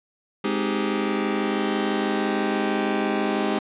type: chord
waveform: sawtooth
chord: Ab major seventh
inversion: none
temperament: just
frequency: 207.7 / 259.6 / 311.5 / 389.3 Hz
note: Ab3 / C4 / Eb4 / G4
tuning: 0 / -13 / +2 / -12 cents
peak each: -22 / -25 / -24 / -23 dBFS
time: 0.44-3.59 s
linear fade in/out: 5 ms
effects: resampled to 8000 Hz + 9-bit